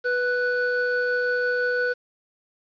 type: tone pair together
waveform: triangle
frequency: 492.7 / 1484 Hz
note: B4 / F#6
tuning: -4 / +5 cents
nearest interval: octave + perfect fifth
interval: 1909 cents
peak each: -22 dBFS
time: 0.04-1.94 s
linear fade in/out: 20 ms
effects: resampled to 11025 Hz + 8-bit